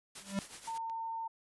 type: noise with tremolo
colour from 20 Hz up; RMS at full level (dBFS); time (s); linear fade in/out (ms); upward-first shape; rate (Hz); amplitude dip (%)
white; -45; 0.15-0.78; 5; triangle; 8.2; 75
type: tone with exponential growth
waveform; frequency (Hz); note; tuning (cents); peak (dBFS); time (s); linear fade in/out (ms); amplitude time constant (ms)
square; 196.8; G3; +7; -29; 0.2-0.39; 0; 40
type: tone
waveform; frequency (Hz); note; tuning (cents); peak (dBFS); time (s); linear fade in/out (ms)
sine; 906; A#5; -50; -36; 0.67-1.28; 10
type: clicks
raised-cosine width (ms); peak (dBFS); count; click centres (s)
0.2; -40 / -37; 2; 0.705 / 0.898
effects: resampled to 24000 Hz